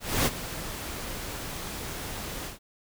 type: noise with ADSR envelope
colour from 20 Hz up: pink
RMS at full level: -23 dBFS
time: 0-2.59 s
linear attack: 260 ms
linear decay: 35 ms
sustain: -13 dB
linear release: 130 ms
effects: none